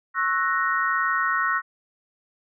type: chord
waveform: sine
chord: F# dominant seventh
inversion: second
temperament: equal with one note detuned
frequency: 1097.9 / 1318.5 / 1480 / 1864.7 Hz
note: C#6 / E6 / F#6 / A#6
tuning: -17 / 0 / 0 / 0 cents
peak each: -26 dBFS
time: 0.14-1.62 s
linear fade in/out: 50 ms
effects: none